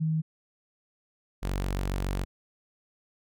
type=tone pair in turn; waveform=sine / sawtooth; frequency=158.3 / 47.15 Hz; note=D#3 / F#1; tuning=+30 / +33 cents; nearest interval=octave + major sixth; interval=2097 cents; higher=first; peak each=-24 dBFS; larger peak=neither; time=0-0.22 / 1.42-2.25 s; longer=second; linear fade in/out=20 ms; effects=none